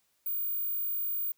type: tone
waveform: sine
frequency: 15350 Hz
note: A#9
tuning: 50 cents sharp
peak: -29 dBFS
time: 0.26-1.32 s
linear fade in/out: 5 ms
effects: white hiss -73 dBFS RMS until 1.37 s